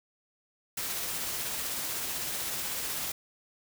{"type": "noise with tremolo", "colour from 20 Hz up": "white", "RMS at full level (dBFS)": -33, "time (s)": [0.77, 3.12], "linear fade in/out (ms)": 5, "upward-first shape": "triangle", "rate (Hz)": 16, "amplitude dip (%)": 25, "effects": []}